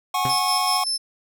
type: chord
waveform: square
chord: F# suspended second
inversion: none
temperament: equal with one note detuned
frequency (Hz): 740 / 830.6 / 1092.2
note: F#5 / G#5 / C#6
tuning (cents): 0 / 0 / -26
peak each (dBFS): -26 / -28 / -24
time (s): 0.14-0.84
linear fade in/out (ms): 5
type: tone with exponential decay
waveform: sawtooth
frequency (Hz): 130.2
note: C3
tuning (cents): -8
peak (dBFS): -19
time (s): 0.25-0.41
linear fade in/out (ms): 0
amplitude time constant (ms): 34
type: tone with tremolo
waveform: 35% pulse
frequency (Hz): 5274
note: E8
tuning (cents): 0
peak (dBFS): -19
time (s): 0.29-0.98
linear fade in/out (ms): 10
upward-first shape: square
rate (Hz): 5.2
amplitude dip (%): 50
effects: none